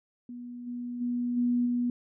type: tone with level steps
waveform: sine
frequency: 243.1 Hz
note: B3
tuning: 27 cents flat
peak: -38 / -33 / -27 / -23 / -25 dBFS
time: 0.29-1.9 s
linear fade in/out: 2 ms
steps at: 0.66 / 1 / 1.36 / 1.65 s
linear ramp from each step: 20 ms
effects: none